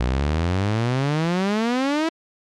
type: exponential sweep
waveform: sawtooth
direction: up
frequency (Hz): 58.9 to 331.9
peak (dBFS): -15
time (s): 0-2.09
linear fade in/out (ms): 5
effects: low-pass 5000 Hz 12 dB/octave + MP3 96 kbps